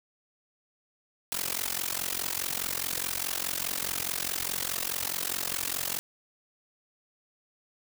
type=noise with amplitude modulation; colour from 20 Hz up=white; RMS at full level=-28 dBFS; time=1.32-5.99 s; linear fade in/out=0 ms; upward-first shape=sine; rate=44.8 Hz; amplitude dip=95%; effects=none